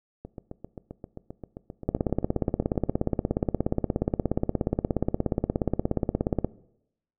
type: two click trains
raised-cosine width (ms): 2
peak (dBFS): -10 / -24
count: 78 / 21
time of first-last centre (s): 1.89-6.446 / 0.25-2.889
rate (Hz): 16.9 / 7.58
effects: noise-tail reverb RT60 0.8 s tail -20 dB re dry